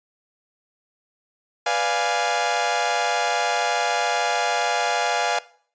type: chord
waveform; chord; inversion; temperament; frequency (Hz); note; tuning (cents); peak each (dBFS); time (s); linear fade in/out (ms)
sawtooth; B diminished seventh; none; equal; 493.9 / 587.3 / 698.5 / 830.6; B4 / D5 / F5 / Ab5; 0 / 0 / 0 / 0; -25 / -25 / -20 / -20; 1.66-5.39; 5
effects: noise-tail reverb RT60 0.5 s tail -19 dB re dry + resampled to 16000 Hz